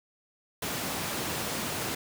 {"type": "high-pass noise", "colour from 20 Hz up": "pink", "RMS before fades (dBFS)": -33, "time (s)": [0.62, 1.95], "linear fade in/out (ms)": 5, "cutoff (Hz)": 130, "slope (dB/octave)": 12, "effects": []}